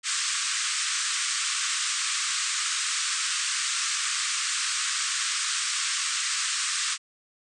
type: band-pass noise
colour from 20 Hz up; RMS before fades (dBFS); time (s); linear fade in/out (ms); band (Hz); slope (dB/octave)
white; -28; 0.03-6.98; 50; 1100 to 8800; 96
effects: none